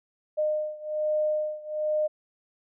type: beating tone pair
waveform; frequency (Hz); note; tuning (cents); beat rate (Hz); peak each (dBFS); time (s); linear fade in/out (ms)
sine; 610 / 611.2; D#5 / D#5; -34 / -31; 1.2; -27 / -29; 0.37-2.08; 20
effects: none